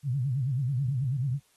sine tone with vibrato, 131.6 Hz, C3, 10 cents sharp, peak -25 dBFS, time 0.03-1.4 s, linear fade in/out 50 ms, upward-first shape sine, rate 9.2 Hz, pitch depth 170 cents each way, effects white hiss -66 dBFS RMS until 1.56 s + AAC 32 kbps

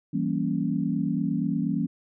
sine chord, E diminished seventh, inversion none, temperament equal with one note detuned, 164.81 / 193.41 / 233.1 / 277.2 Hz, E3 / G3 / Bb3 / Db4, 0 / -23 / 0 / 0 cents, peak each -29 dBFS, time 0.13-1.87 s, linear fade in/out 10 ms, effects none

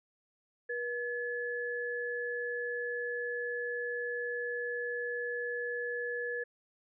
sine tone pair together, 481.8 / 1712 Hz, B4 / A6, -43 / -48 cents, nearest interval octave + minor seventh, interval 2195 cents, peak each -36 / -36 dBFS, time 0.69-6.44 s, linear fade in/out 10 ms, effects none

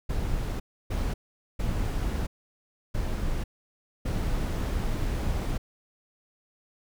brown noise bursts at uneven times, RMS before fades -28 dBFS, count 5, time 0.09-0.6 / 0.9-1.14 / 1.59-2.27 / 2.94-3.44 / 4.05-5.58 s, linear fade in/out 10 ms, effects none

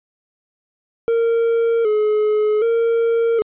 triangle tone with vibrato, 442.8 Hz, A4, 11 cents sharp, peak -12 dBFS, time 1.08-3.42 s, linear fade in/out 0 ms, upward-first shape square, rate 0.65 Hz, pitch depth 71 cents each way, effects resampled to 8000 Hz

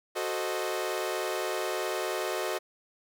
sawtooth chord, F# diminished seventh, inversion none, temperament equal, 370 / 440 / 523.3 / 622.3 Hz, F#4 / A4 / C5 / Eb5, 0 / 0 / 0 / 0 cents, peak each -30 / -32 / -33 / -31 dBFS, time 0.15-2.59 s, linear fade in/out 20 ms, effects none

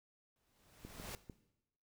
pink noise with exponential growth, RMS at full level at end -44 dBFS, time 0.36-1.15 s, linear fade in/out 1 ms, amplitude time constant 170 ms
click train, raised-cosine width 3 ms, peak -35 dBFS, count 4, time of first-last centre 0.85-1.298 s, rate 6.7 Hz
effects noise-tail reverb RT60 0.9 s tail -17 dB re dry

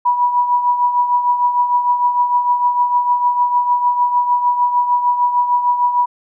sine tone with tremolo, 976 Hz, B5, 21 cents flat, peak -9 dBFS, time 0.05-6.06 s, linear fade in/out 10 ms, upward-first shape triangle, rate 6.6 Hz, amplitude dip 65%, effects none

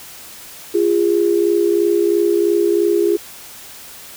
sine tone pair together, 345.4 / 408.4 Hz, F4 / G#4, -19 / -29 cents, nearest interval minor third, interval 290 cents, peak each -15 dBFS, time 0.74-3.17 s, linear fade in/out 10 ms, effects white hiss -37 dBFS RMS until 4.16 s

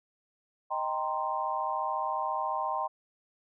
sine chord, C minor seventh, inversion first, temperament equal, 622.3 / 784 / 932.3 / 1046.5 Hz, Eb5 / G5 / Bb5 / C6, 0 / 0 / 0 / 0 cents, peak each -37 / -34 / -34 / -33 dBFS, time 0.7-2.88 s, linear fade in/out 20 ms, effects none

